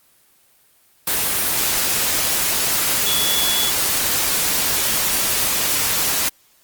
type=tone in noise; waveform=sine; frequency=3400 Hz; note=G#7; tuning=40 cents sharp; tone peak=-21 dBFS; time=3.06-3.7 s; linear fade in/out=5 ms; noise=white; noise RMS=-19 dBFS; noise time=1.07-6.29 s; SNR=-5 dB; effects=white hiss -56 dBFS RMS until 6.63 s + Opus 24 kbps